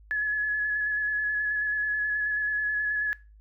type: tone with vibrato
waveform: sine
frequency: 1700 Hz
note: G#6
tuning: 40 cents sharp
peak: -24 dBFS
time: 0.11-3.13 s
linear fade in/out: 0 ms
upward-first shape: square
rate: 9.3 Hz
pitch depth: 16 cents each way
effects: noise-tail reverb RT60 0.3 s tail -21 dB re dry + added 52 Hz sine -50 dBFS peak until 3.4 s